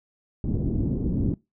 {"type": "low-pass noise", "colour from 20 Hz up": "white", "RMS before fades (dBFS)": -25, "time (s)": [0.44, 1.34], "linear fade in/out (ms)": 2, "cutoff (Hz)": 280, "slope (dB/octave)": 24, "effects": ["noise-tail reverb RT60 0.2 s tail -20 dB re dry"]}